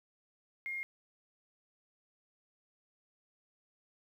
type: tone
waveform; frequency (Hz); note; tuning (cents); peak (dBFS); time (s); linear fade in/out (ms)
sine; 2132; C7; +32; -36; 0.66-0.83; 0
effects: 11-bit